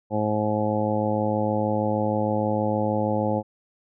harmonic tone, 106.4 Hz, G#2, 42 cents sharp, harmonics 1 / 2 / 3 / 4 / 5 / 6 / 7 / 8, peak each -29 / -27 / -30 / -34 / -26 / -35 / -32 / -30 dBFS, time 0.1-3.43 s, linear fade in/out 50 ms, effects none

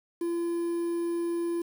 triangle tone with quantisation, 341 Hz, F4, 41 cents flat, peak -25 dBFS, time 0.21-1.62 s, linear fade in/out 5 ms, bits 8, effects none

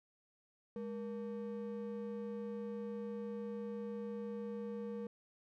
triangle ring-modulated tone, 340 Hz, F4, 46 cents flat, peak -35 dBFS, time 0.76-5.07 s, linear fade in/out 2 ms, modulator 133 Hz, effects none

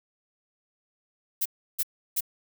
violet noise bursts, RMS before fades -26 dBFS, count 3, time 1.41-2.208 s, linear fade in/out 10 ms, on 46 ms, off 330 ms, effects none

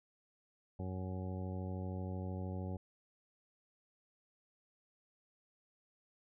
harmonic tone, 93 Hz, F#2, 9 cents sharp, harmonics 1 / 2 / 3 / 4 / 5 / 6 / 8 / 9, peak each -40 / -44 / -50 / -51 / -53 / -52 / -55 / -57 dBFS, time 0.79-2.77 s, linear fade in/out 5 ms, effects none

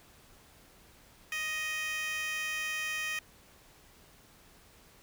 15% pulse tone with high-pass filter, 624 Hz, D#5, 5 cents sharp, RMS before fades -35 dBFS, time 1.32-3.19 s, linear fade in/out 2 ms, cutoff 2200 Hz, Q 2.2, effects pink hiss -59 dBFS RMS until 5.02 s

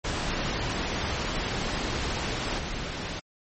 pink noise with level steps, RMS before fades -29 / -33 dBFS, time 0.04-3.2 s, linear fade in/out 10 ms, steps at 2.58 s, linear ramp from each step 2 ms, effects low-pass 6000 Hz 12 dB/octave + MP3 32 kbps

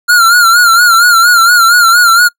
square tone with vibrato, 1400 Hz, F6, 4 cents sharp, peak -4 dBFS, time 0.08-2.29 s, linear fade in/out 20 ms, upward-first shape sine, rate 4.3 Hz, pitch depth 75 cents each way, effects noise-tail reverb RT60 0.1 s tail -26 dB re dry

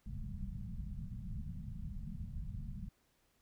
pink low-pass noise, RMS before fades -43 dBFS, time 0.06-2.89 s, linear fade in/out 5 ms, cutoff 220 Hz, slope 96 dB/octave, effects pink hiss -75 dBFS RMS until 3.41 s

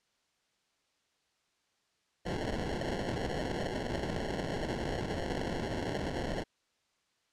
violet noise with sample-and-hold, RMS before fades -35 dBFS, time 2.25-6.44 s, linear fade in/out 20 ms, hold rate 1225 Hz, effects white hiss -75 dBFS RMS until 7.32 s + low-pass 6000 Hz 12 dB/octave

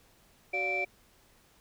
sine tone cluster, 374.9 / 576 / 711 / 2338 Hz, F#4 / D5 / F5 / D7, +23 / -34 / +31 / -8 cents, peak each -37 / -37 / -36 / -29 dBFS, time 0.53-0.85 s, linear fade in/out 10 ms, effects tanh soft clip ceiling -22 dBFS + pink hiss -63 dBFS RMS until 1.6 s

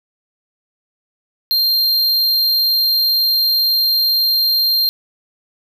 square tone, 4186 Hz, C8, in tune, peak -13 dBFS, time 1.51-4.89 s, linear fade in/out 0 ms, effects none

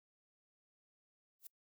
violet noise with exponential growth, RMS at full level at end -44 dBFS, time 1.39-1.47 s, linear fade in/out 5 ms, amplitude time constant 16 ms, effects noise-tail reverb RT60 0.1 s tail -26 dB re dry

